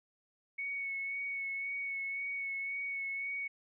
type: tone with vibrato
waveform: sine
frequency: 2217 Hz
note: C#7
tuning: in tune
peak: -35 dBFS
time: 0.58-3.48 s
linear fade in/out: 10 ms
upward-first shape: sine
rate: 1.9 Hz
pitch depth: 19 cents each way
effects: none